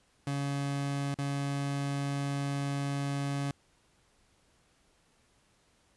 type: tone with dropouts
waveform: 30% pulse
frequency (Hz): 140.6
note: C#3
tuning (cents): +25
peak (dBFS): -28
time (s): 0.27-3.51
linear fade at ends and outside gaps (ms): 2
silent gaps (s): 1.143-1.187
effects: pink hiss -68 dBFS RMS until 5.96 s + resampled to 24000 Hz